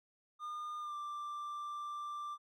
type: tone with pitch glide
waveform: triangle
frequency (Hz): 1213 to 1179.8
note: D#6 to D6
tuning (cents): -44 to +8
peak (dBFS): -38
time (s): 0.39-2.38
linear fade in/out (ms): 50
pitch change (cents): -48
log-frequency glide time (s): 0.8-0.95
effects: none